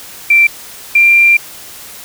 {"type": "tone pair in turn", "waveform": "sine", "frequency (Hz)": [2349, 2376], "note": ["D7", "D7"], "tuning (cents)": [0, 20], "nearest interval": "unison", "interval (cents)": 20, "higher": "second", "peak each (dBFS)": -4, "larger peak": "neither", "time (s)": [[0.3, 0.47], [0.95, 1.37]], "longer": "second", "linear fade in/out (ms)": 5, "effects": ["white hiss -32 dBFS RMS until 2.04 s"]}